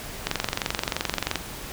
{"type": "click train", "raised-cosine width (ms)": 0.2, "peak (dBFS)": -6, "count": 26, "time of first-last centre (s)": [0.27, 1.357], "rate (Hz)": 23, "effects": ["pink hiss -37 dBFS RMS until 1.72 s"]}